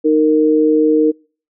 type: tone pair together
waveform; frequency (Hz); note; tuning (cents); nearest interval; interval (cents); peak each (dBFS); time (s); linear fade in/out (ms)
sine; 309.1 / 462.5; D#4 / A#4; -11 / -14; perfect fifth; 697; -12; 0.04-1.12; 20
effects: noise-tail reverb RT60 0.4 s tail -26 dB re dry